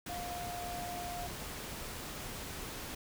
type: tone in noise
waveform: sine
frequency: 706 Hz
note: F5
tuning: 19 cents sharp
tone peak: -40 dBFS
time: 0.09-1.27 s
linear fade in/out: 5 ms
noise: pink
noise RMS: -43 dBFS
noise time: 0.06-2.95 s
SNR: 0 dB
effects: none